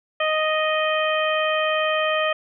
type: harmonic tone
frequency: 622.3 Hz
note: D#5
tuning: in tune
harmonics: 1 / 2 / 3 / 4 / 5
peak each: -22 / -25 / -27 / -28 / -29 dBFS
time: 0.2-2.33 s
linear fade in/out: 5 ms
effects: none